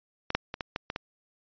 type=clicks; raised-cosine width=0.3 ms; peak=-15 / -7 / -18 / -15 / -14 / -16 / -16 dBFS; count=7; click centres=0.304 / 0.35 / 0.541 / 0.608 / 0.761 / 0.901 / 0.961 s; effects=resampled to 11025 Hz